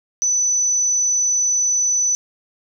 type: tone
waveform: sine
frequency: 5990 Hz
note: F#8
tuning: 20 cents sharp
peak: -15 dBFS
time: 0.22-2.15 s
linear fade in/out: 0 ms
effects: none